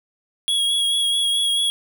square tone with vibrato, 3322 Hz, G#7, in tune, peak -18 dBFS, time 0.48-1.7 s, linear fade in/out 0 ms, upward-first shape sine, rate 4.6 Hz, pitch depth 22 cents each way, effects none

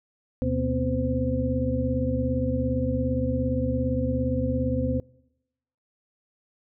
sine tone cluster, 75.5 / 124.5 / 243.4 / 260.8 / 514 Hz, D2 / B2 / B3 / C4 / C5, +48 / +14 / -25 / -5 / -31 cents, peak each -29 dBFS, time 0.42-5 s, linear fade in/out 0 ms, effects noise-tail reverb RT60 0.9 s tail -25 dB re dry

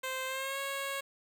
10% pulse tone with pitch glide, 521 to 550.4 Hz, C5 to C#5, -7 to -12 cents, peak -26 dBFS, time 0.03-1.01 s, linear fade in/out 10 ms, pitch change +95 cents, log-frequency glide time 0.26-0.59 s, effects 10-bit

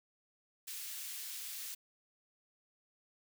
white high-pass noise, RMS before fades -44 dBFS, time 0.67-1.75 s, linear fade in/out 10 ms, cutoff 2200 Hz, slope 12 dB/octave, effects none

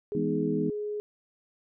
sine tone with pitch glide, 414.4 to 418 Hz, G#4 to G#4, -4 to +11 cents, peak -30 dBFS, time 0.12-1 s, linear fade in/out 0 ms, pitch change +15 cents, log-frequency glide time 0.25-0.35 s
sine chord, E major seventh, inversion none, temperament equal, 164.81 / 207.7 / 246.9 / 311.1 Hz, E3 / G#3 / B3 / D#4, 0 / 0 / 0 / 0 cents, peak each -32 / -33 / -31 / -31 dBFS, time 0.15-0.7 s, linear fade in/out 2 ms
effects none

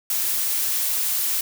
blue noise, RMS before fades -23 dBFS, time 0.1-1.41 s, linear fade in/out 2 ms, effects none

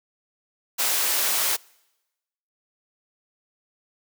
white high-pass noise, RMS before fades -23 dBFS, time 0.78-1.57 s, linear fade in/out 20 ms, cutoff 450 Hz, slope 12 dB/octave, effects noise-tail reverb RT60 1.0 s tail -26 dB re dry

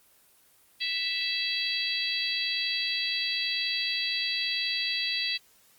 harmonic tone, 659 Hz, E5, 1 cent flat, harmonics 3 / 4 / 5 / 6 / 7, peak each -36 / -33 / -34 / -32 / -33 dBFS, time 0.8-5.38 s, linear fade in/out 20 ms, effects white hiss -61 dBFS RMS until 5.78 s + Opus 24 kbps

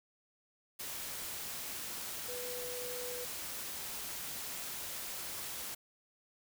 sine tone in noise, 493.9 Hz, B4, in tune, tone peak -42 dBFS, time 2.28-3.25 s, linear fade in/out 10 ms, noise white, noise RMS -42 dBFS, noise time 0.79-5.75 s, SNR -3 dB, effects none

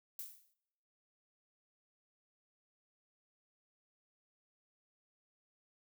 violet noise with exponential decay, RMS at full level -42 dBFS, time 0.19-0.54 s, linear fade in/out 1 ms, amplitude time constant 76 ms, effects noise-tail reverb RT60 1.0 s tail -26 dB re dry

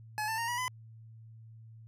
25% pulse tone with pitch steps, 852 / 888.7 / 927 / 966.9 / 1008.5 Hz, G#5 / A5 / A#5 / B5 / B5, +44 / +17 / -10 / -37 / +36 cents, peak -28 dBFS, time 0.18-0.68 s, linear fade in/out 0 ms, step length 100 ms, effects added 112 Hz sine -49 dBFS peak until 1.87 s + resampled to 32000 Hz

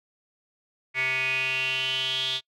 square tone with band-pass filter sweep, 130.81 Hz, C3, in tune, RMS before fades -27 dBFS, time 0.94-2.41 s, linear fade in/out 50 ms, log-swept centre 2200 to 3500 Hz, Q 9.3, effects noise-tail reverb RT60 0.1 s tail -26 dB re dry

